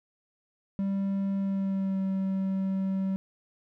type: tone with pitch glide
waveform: triangle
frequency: 196 to 191.86 Hz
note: G3 to G3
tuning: 0 to -37 cents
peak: -24 dBFS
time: 0.79-3.16 s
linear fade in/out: 0 ms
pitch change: -37 cents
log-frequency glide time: 1.38-2 s
effects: none